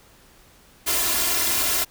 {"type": "noise with comb filter", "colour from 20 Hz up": "white", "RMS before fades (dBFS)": -22, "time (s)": [0.86, 1.85], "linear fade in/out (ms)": 20, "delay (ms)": 2.9, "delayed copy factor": 0.8, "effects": ["pink hiss -53 dBFS RMS until 1.9 s"]}